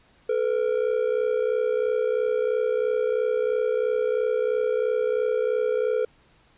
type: ring-modulated tone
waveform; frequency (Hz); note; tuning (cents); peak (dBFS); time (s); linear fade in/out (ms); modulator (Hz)
triangle; 466.2; A#4; 0; -16; 0.29-6.05; 5; 31.5
effects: pink hiss -59 dBFS RMS until 6.57 s + resampled to 8000 Hz